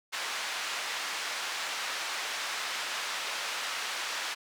pink band-pass noise, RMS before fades -35 dBFS, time 0.12-4.35 s, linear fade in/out 20 ms, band 1100 to 5800 Hz, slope 12 dB/octave, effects none

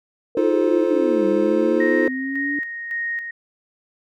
sine linear two-way sweep, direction down then up, 472.6 to 196 to 293.3 Hz, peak -24 dBFS, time 0.35-2.59 s, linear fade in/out 2 ms, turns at 1.26 s
triangle chord, F dominant seventh, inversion third, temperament just, 314.3 / 349.2 / 436.5 / 523.8 Hz, Eb4 / F4 / A4 / C5, +18 / 0 / -14 / +2 cents, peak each -19 / -19 / -21 / -20 dBFS, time 0.37-2.08 s, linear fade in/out 2 ms
sine tone with tremolo, 1864.7 Hz, A#6, in tune, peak -22 dBFS, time 1.8-3.31 s, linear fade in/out 5 ms, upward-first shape square, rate 1.8 Hz, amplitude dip 50%
effects none

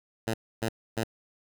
10% pulse tone bursts, 112.9 Hz, A2, 45 cents sharp, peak -19 dBFS, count 3, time 0.27-1.037 s, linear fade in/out 5 ms, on 69 ms, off 280 ms, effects none

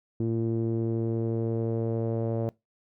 sawtooth tone with low-pass filter sweep, 113.9 Hz, A#2, 40 cents flat, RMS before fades -28 dBFS, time 0.2-2.49 s, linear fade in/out 0 ms, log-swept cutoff 330 to 550 Hz, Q 3.2, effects noise-tail reverb RT60 0.2 s tail -23 dB re dry

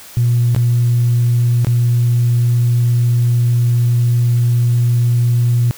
sine tone with dropouts, 120 Hz, B2, 49 cents flat, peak -9 dBFS, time 0.17-5.71 s, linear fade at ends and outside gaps 0 ms, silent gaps 0.548-0.563 / 1.647-1.669 s, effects tanh soft clip ceiling -6 dBFS + white hiss -37 dBFS RMS until 5.77 s

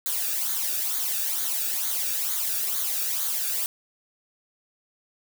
blue noise with flanger, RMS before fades -27 dBFS, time 0.06-3.66 s, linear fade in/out 0 ms, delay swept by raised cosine 0.37 to 0.99 ms, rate 2.2 Hz, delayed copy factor -0.65, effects none

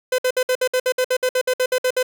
45% pulse tone bursts, 508 Hz, B4, 49 cents sharp, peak -16 dBFS, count 16, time 0.12-2.029 s, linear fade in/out 5 ms, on 64 ms, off 59 ms, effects none

